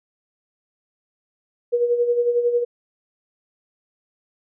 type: tone with tremolo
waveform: sine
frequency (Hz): 480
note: B4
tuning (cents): -49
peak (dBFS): -14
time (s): 1.72-2.65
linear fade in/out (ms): 20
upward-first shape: sine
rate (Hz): 11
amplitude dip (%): 60
effects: none